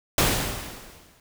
pink noise with exponential decay, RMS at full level -18 dBFS, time 0.18-1.2 s, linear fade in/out 2 ms, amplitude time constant 220 ms, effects none

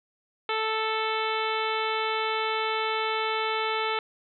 harmonic tone, 440 Hz, A4, in tune, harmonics 1 / 2 / 3 / 4 / 5 / 6 / 7 / 8 / 9, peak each -31 / -31 / -31 / -38 / -34 / -37 / -38 / -38 / -41 dBFS, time 0.49-3.99 s, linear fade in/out 2 ms, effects none

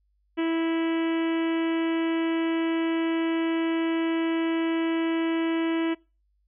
harmonic tone, 328.5 Hz, E4, 6 cents flat, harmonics 1 / 2 / 3 / 4 / 5 / 6 / 7 / 8 / 9 / 10, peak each -23 / -36 / -38 / -42 / -41 / -41 / -42 / -44 / -42 / -51 dBFS, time 0.37-5.95 s, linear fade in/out 20 ms, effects noise-tail reverb RT60 0.3 s tail -24 dB re dry + added 50 Hz sine -66 dBFS peak until 6.47 s

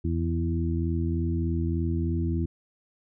harmonic tone with a mistuned harmonic, 83.3 Hz, E2, 19 cents sharp, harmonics 1 / 2 / 3 / 4, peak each -26 / -31 / -33 / -32 dBFS, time 0.04-2.46 s, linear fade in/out 10 ms, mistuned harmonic 1, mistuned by +24 cents, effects none

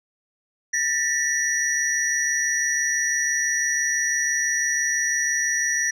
sine tone cluster, 1788 / 1934 / 5800 Hz, A6 / B6 / F#8, +27 / -37 / -35 cents, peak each -23 / -26 / -22 dBFS, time 0.73-5.91 s, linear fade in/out 10 ms, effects tanh soft clip ceiling -15 dBFS

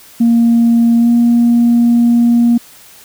sine tone with pitch glide, 233.1 to 236.6 Hz, A#3 to A#3, 0 to +26 cents, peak -5 dBFS, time 0.2-2.58 s, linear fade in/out 10 ms, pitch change +26 cents, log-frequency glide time 0.98-1.09 s, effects tanh soft clip ceiling -3 dBFS + white hiss -40 dBFS RMS until 3.04 s

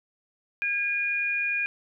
sine tone pair together, 1626.5 / 2437 Hz, G#6 / D#7, -37 / -37 cents, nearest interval perfect fifth, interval 700 cents, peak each -31 / -25 dBFS, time 0.62-1.66 s, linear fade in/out 0 ms, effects none

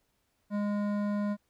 sine tone with hard clipping, 205.7 Hz, G#3, 16 cents flat, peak -30 dBFS, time 0.5-1.37 s, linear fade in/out 50 ms, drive 13 dB, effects pink hiss -75 dBFS RMS until 1.49 s

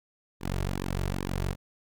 sawtooth tone with flanger, 46.52 Hz, F#1, 10 cents sharp, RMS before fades -31 dBFS, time 0.4-1.56 s, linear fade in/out 50 ms, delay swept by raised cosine 1.4 to 4 ms, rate 2.4 Hz, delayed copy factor -1, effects none

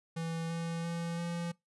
square tone with pitch steps, 164.81 / 166.82 / 168.86 / 170.92 Hz, E3 / E3 / E3 / F3, 0 / +21 / +42 / -37 cents, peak -35 dBFS, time 0.16-1.52 s, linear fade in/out 10 ms, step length 340 ms, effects noise-tail reverb RT60 0.2 s tail -24 dB re dry + resampled to 24000 Hz

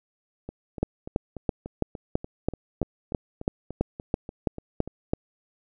two click trains, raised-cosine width 2 ms, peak -9 / -22 dBFS, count 14 / 16, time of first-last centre 0.83-5.135 / 0.49-4.876 s, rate 3.02 / 3.42 Hz, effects none

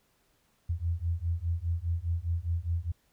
sine beating tone pair, 82.41 / 87.31 Hz, E2 / F2, 0 / 0 cents, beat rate 4.9 Hz, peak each -31 dBFS, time 0.69-2.92 s, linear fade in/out 10 ms, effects pink hiss -70 dBFS RMS until 3.12 s

